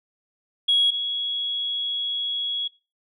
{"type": "tone pair in turn", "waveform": "sine", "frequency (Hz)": [3322, 3338], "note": ["G#7", "G#7"], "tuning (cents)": [0, 8], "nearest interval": "unison", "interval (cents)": 8, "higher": "second", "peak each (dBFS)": [-15, -24], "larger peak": "first", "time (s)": [[0.68, 0.91], [0.91, 2.68]], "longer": "second", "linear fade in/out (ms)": 10, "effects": ["noise-tail reverb RT60 0.3 s tail -20 dB re dry", "tanh soft clip ceiling -11 dBFS"]}